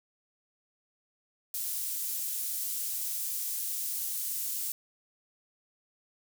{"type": "high-pass noise", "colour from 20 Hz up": "pink", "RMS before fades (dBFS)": -34, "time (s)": [1.54, 4.72], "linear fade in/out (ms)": 2, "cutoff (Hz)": 10000, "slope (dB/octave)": 12, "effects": []}